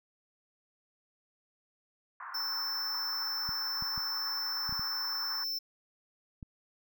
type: band-pass noise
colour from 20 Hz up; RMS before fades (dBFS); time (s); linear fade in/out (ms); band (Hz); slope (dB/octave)
pink; -44; 2.2-5.44; 2; 920 to 1700; 48
type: tone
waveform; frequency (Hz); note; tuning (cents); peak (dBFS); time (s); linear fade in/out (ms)
square; 5330; E8; +18; -33; 2.34-5.59; 10
type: clicks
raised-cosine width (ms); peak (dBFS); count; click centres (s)
5; -31; 7; 3.491 / 3.824 / 3.978 / 4.693 / 4.726 / 4.795 / 6.428
effects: none